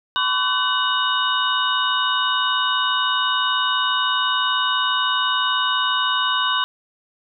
sine tone cluster, 1013 / 1133 / 1513 / 2938 / 3697 Hz, B5 / C#6 / F#6 / F#7 / A#7, +44 / +37 / +38 / -13 / -15 cents, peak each -24 dBFS, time 0.16-6.64 s, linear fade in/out 0 ms, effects none

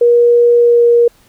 sine tone with pitch glide, 476.9 to 473.3 Hz, A#4 to A#4, +39 to +26 cents, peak -5 dBFS, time 0.01-1.08 s, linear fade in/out 5 ms, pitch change -13 cents, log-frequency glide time 0.55-0.85 s, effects pink hiss -50 dBFS RMS until 1.28 s

